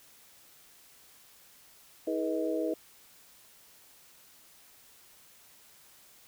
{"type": "tone cluster", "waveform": "sine", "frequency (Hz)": [320.3, 421.6, 489, 631], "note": ["E4", "G#4", "B4", "D#5"], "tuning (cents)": [-50, 26, -17, 24], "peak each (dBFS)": [-32, -36, -34, -35], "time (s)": [2.07, 2.74], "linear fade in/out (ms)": 5, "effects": ["white hiss -58 dBFS RMS until 6.27 s"]}